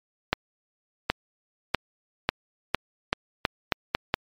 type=accelerating click train; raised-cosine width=0.3 ms; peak=-4 dBFS; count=10; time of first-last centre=0.33-4.14 s; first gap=770 ms; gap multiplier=0.84; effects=MP3 64 kbps